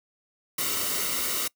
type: noise with comb filter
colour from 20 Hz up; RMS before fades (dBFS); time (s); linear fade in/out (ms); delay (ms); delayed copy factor
white; -28; 0.58-1.48; 5; 1.2; -0.6
effects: noise-tail reverb RT60 0.1 s tail -24 dB re dry